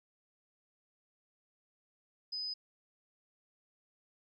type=tone; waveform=sine; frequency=5010 Hz; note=D#8; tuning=11 cents sharp; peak=-36 dBFS; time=2.32-2.54 s; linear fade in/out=10 ms; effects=13-bit